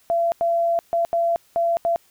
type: tone bursts at uneven times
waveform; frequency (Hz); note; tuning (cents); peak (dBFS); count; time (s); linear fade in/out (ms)
sine; 678; E5; +49; -17; 6; 0.1-0.32 / 0.41-0.79 / 0.93-1.05 / 1.13-1.36 / 1.56-1.77 / 1.85-1.96; 0
effects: white hiss -58 dBFS RMS until 2.1 s